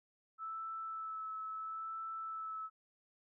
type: tone with vibrato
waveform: sine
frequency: 1311 Hz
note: E6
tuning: 10 cents flat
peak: -40 dBFS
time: 0.38-2.7 s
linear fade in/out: 50 ms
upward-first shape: sine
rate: 0.74 Hz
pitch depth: 15 cents each way
effects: none